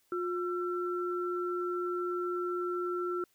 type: tone pair together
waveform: sine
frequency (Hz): 356.5 / 1346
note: F4 / E6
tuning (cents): +36 / +36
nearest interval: octave + major seventh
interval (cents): 2300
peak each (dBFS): -32 / -36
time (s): 0.12-3.24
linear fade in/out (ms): 2
effects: white hiss -71 dBFS RMS until 3.34 s